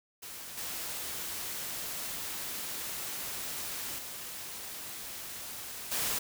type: noise with level steps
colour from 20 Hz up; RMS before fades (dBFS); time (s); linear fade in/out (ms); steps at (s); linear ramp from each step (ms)
white; -44 / -38 / -42 / -32; 0.22-6.19; 10; 0.57 / 3.98 / 5.91; 10
effects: none